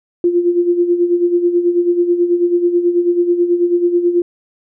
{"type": "tone with tremolo", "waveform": "sine", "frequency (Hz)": 349.2, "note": "F4", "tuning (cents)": 0, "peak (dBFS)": -8, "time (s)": [0.24, 4.22], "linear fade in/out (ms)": 2, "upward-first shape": "sine", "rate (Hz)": 9.2, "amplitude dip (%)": 65, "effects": []}